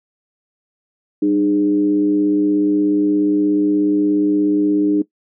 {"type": "tone with frequency modulation", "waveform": "sine", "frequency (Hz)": 302.8, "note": "D#4", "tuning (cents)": -47, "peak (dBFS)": -11, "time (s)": [1.22, 5.02], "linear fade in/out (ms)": 5, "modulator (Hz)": 109, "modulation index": 0.5, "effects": ["noise-tail reverb RT60 0.1 s tail -18 dB re dry", "high-pass 200 Hz 12 dB/octave"]}